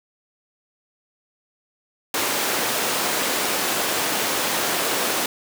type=high-pass noise; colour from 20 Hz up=pink; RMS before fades=-23 dBFS; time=2.14-5.26 s; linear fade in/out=2 ms; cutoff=340 Hz; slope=12 dB/octave; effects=none